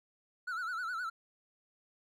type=tone with vibrato; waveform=triangle; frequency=1401 Hz; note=F6; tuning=5 cents sharp; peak=-33 dBFS; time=0.47-1.1 s; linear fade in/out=10 ms; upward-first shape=sine; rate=9.6 Hz; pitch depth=120 cents each way; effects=none